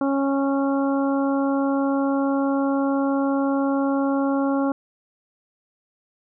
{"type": "harmonic tone", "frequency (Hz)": 275.4, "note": "C#4", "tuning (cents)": -11, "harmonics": [1, 2, 3, 4, 5], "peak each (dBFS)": [-20, -26, -30, -32, -34], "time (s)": [0.01, 4.72], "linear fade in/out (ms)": 2, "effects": []}